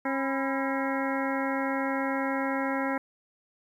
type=harmonic tone with a mistuned harmonic; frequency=270.7 Hz; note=C#4; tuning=41 cents flat; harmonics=1 / 2 / 3 / 4 / 5 / 6 / 7 / 8; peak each=-30 / -33 / -35 / -36 / -37 / -38 / -38 / -39 dBFS; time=0.05-2.98 s; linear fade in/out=5 ms; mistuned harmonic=4; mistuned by=-140 cents; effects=10-bit